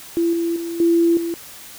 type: tone with level steps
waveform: sine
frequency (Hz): 337.3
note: E4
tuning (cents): +40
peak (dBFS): -15 / -18 / -24 / -12 / -21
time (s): 0.17-1.34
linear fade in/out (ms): 0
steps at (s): 0.33 / 0.56 / 0.8 / 1.17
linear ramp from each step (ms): 2
effects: white hiss -39 dBFS RMS until 1.78 s